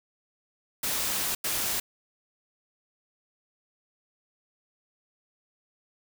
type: noise bursts at uneven times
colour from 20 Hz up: white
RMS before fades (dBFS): -29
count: 2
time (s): 0.83-1.35 / 1.44-1.8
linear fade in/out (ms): 5
effects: none